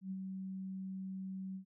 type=tone with ADSR envelope; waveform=sine; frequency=190 Hz; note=F#3; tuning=46 cents sharp; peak=-37 dBFS; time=0.01-1.65 s; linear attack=99 ms; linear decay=50 ms; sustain=-3 dB; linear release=97 ms; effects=none